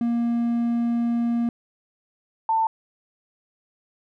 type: tone pair in turn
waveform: triangle / sine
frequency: 235.3 / 892.7 Hz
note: A#3 / A5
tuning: +16 / +25 cents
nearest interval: octave + major seventh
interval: 2309 cents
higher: second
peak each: -18 / -18 dBFS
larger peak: neither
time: 0.01-1.49 / 2.49-2.67 s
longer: first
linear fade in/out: 2 ms
effects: none